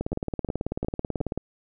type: two click trains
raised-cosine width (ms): 2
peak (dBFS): -17 / -14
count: 4 / 26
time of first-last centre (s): 0.13-1.205 / 0.01-1.376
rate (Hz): 2.79 / 18.3
effects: none